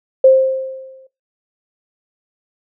sine tone with exponential decay, 527 Hz, C5, 12 cents sharp, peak -3 dBFS, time 0.24-1.07 s, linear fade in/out 5 ms, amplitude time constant 180 ms, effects noise-tail reverb RT60 0.2 s tail -18 dB re dry

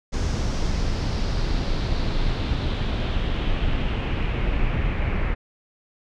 brown noise with low-pass filter sweep, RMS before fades -23 dBFS, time 0.12-5.35 s, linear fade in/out 20 ms, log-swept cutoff 6100 to 2200 Hz, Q 2.8, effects none

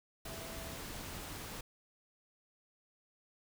sine tone in noise, 659.3 Hz, E5, in tune, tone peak -52 dBFS, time 0.25-0.77 s, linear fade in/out 5 ms, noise pink, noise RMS -45 dBFS, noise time 0.25-1.61 s, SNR -10 dB, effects none

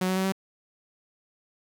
sawtooth tone with pitch steps, 184.7 / 187.06 / 189.45 / 191.88 Hz, F#3 / F#3 / F#3 / G3, -3 / +19 / +41 / -37 cents, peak -20 dBFS, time 0.01-0.322 s, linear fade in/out 5 ms, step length 78 ms, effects 10-bit

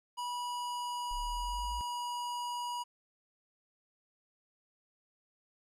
square tone with pitch glide, 974 to 967.3 Hz, B5 to B5, -24 to -36 cents, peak -36 dBFS, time 0.17-2.84 s, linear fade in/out 20 ms, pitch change -12 cents, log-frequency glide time 0.3-1.8 s
sine linear sweep, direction up, 32.7 to 57.9 Hz, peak -38 dBFS, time 1.11-1.81 s, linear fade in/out 0 ms
effects low-pass 11000 Hz 12 dB/octave + 12-bit

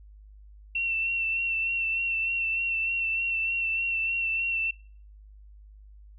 sine tone with vibrato, 2703 Hz, E7, 43 cents sharp, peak -25 dBFS, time 0.75-4.71 s, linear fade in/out 5 ms, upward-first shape sine, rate 3.3 Hz, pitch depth 25 cents each way, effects noise-tail reverb RT60 0.5 s tail -25 dB re dry + added 51 Hz sine -47 dBFS peak until 6.18 s

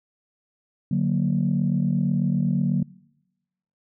sine chord, D augmented, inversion none, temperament equal, 146.83 / 185 / 233.1 Hz, D3 / F#3 / A#3, 0 / 0 / 0 cents, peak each -23 / -22 / -25 dBFS, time 0.91-2.83 s, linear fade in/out 5 ms, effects noise-tail reverb RT60 1.0 s tail -25 dB re dry + tanh soft clip ceiling -12 dBFS

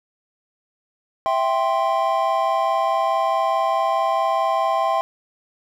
triangle chord, C major, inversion first, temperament equal, 659.3 / 784 / 1046.5 Hz, E5 / G5 / C6, 0 / 0 / 0 cents, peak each -20 dBFS, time 1.26-5.01 s, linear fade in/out 0 ms, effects none

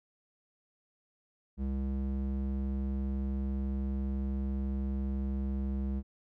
square tone with band-pass filter, 67 Hz, C2, 42 cents sharp, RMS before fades -33 dBFS, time 1.57-6.03 s, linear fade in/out 50 ms, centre 140 Hz, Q 2.9, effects none

